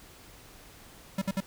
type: tone bursts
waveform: square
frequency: 193.4 Hz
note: G3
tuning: 23 cents flat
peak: -27 dBFS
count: 3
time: 1.18-1.405 s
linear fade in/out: 5 ms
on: 37 ms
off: 57 ms
effects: pink hiss -52 dBFS RMS until 1.46 s